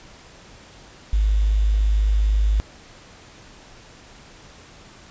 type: tone with quantisation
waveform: sine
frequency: 51.91 Hz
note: G#1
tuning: in tune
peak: -15 dBFS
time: 1.13-2.6 s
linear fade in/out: 0 ms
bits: 7
effects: pink hiss -46 dBFS RMS until 5.1 s + resampled to 16000 Hz